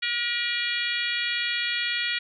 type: harmonic tone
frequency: 478.1 Hz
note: A#4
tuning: 44 cents sharp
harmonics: 3 / 4 / 5 / 6 / 7 / 8 / 9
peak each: -34 / -30 / -31 / -34 / -31 / -38 / -36 dBFS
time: 0.02-2.19 s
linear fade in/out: 10 ms
effects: none